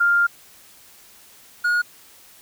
sine / triangle tone pair in turn, 1400 / 1440.2 Hz, F6 / F#6, +4 / -47 cents, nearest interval unison, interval 49 cents, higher second, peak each -14 / -15 dBFS, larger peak first, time 0-0.27 / 1.64-1.82 s, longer first, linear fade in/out 10 ms, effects white hiss -49 dBFS RMS until 2.41 s

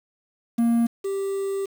triangle tone pair in turn, 233.1 / 392 Hz, A#3 / G4, 0 / 0 cents, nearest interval major sixth, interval 900 cents, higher second, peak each -15 / -22 dBFS, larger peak first, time 0.58-0.87 / 1.04-1.66 s, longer second, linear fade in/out 10 ms, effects 7-bit

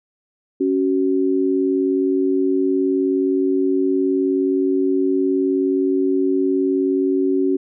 sine tone pair together, 277.2 / 376.4 Hz, C#4 / F#4, 0 / +30 cents, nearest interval perfect fourth, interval 530 cents, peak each -18 dBFS, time 0.6-7.57 s, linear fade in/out 10 ms, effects none

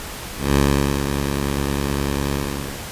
10% pulse tone with ADSR envelope, 70 Hz, C#2, 18 cents sharp, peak -5 dBFS, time 0.37-2.87 s, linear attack 190 ms, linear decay 440 ms, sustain -7 dB, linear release 550 ms, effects pink hiss -32 dBFS RMS until 2.91 s + resampled to 32000 Hz

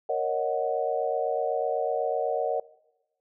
sine chord, D# minor seventh, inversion second, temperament equal, 466.2 / 554.4 / 622.3 / 740 Hz, A#4 / C#5 / D#5 / F#5, 0 / 0 / 0 / 0 cents, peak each -30 dBFS, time 0.09-2.6 s, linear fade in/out 5 ms, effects noise-tail reverb RT60 1.0 s tail -21 dB re dry

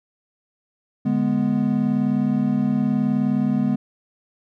triangle chord, G# diminished, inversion second, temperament equal, 146.83 / 207.7 / 246.9 Hz, D3 / G#3 / B3, 0 / 0 / 0 cents, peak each -24 / -19 / -19 dBFS, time 1.05-3.76 s, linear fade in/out 10 ms, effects none

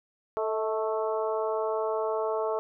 harmonic tone with a mistuned harmonic, 220.1 Hz, A3, 1 cent sharp, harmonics 2 / 3 / 4 / 5 / 6, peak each -29 / -31 / -35 / -36 / -40 dBFS, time 0.37-2.59 s, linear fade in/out 0 ms, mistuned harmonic 3, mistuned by -38 cents, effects none

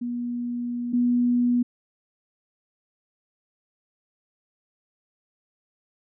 sine tone pair in turn, 241.3 / 243.4 Hz, B3 / B3, -40 / -25 cents, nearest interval unison, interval 15 cents, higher second, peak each -26 / -18 dBFS, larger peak second, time 0.01-0.93 / 0.93-1.63 s, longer first, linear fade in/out 10 ms, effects none

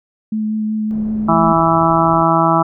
sine tone with vibrato, 215.7 Hz, A3, 34 cents flat, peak -16 dBFS, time 0.32-1.53 s, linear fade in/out 5 ms, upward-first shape sine, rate 5.3 Hz, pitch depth 12 cents each way
pink low-pass noise, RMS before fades -33 dBFS, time 0.91-2.23 s, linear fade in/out 0 ms, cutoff 460 Hz, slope 12 dB/octave
harmonic tone, 164.81 Hz, E3, in tune, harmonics 1 / 2 / 4 / 5 / 6 / 7 / 8, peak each -18 / -18 / -18 / -18 / -18 / -18 / -18 dBFS, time 1.28-2.63 s, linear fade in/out 10 ms
effects none

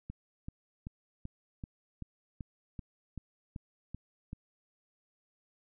click train, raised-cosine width 5 ms, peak -28 dBFS, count 12, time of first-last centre 0.1-4.331 s, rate 2.6 Hz, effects none

